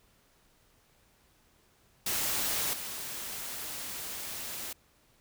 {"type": "noise with level steps", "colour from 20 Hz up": "white", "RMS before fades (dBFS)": [-31, -39], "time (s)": [2.06, 4.73], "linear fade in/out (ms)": 5, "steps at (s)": 2.73, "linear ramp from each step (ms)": 5, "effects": ["pink hiss -66 dBFS RMS until 5.2 s"]}